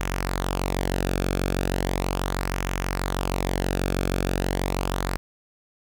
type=tone with flanger; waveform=sawtooth; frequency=46.25 Hz; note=F#1; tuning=in tune; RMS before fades=-26 dBFS; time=0-5.17 s; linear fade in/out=0 ms; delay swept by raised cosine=0.23 to 1.03 ms; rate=0.37 Hz; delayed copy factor=-0.55; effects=none